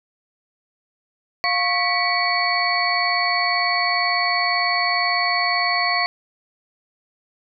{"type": "tone cluster", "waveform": "sine", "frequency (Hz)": [706, 1100, 1956, 2255, 4439], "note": ["F5", "C#6", "B6", "C#7", "C#8"], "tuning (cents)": [19, -14, -17, 29, 2], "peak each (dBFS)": -24, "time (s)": [1.44, 6.06], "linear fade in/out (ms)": 0, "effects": []}